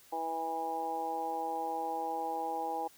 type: harmonic tone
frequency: 163.1 Hz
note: E3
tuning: 18 cents flat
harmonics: 2 / 3 / 4 / 5 / 6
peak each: -44 / -41 / -45 / -34 / -45 dBFS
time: 0.12-2.88 s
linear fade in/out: 10 ms
effects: white hiss -60 dBFS RMS until 2.97 s